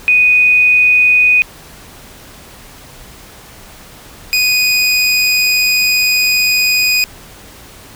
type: tone pair in turn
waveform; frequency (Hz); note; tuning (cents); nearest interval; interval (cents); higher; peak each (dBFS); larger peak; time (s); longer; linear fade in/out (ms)
sine / 25% pulse; 2485 / 2485; D#7 / D#7; -3 / -3; unison; 0; neither; -6; neither; 0.08-1.42 / 4.33-7.04; second; 0
effects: pink hiss -37 dBFS RMS until 7.95 s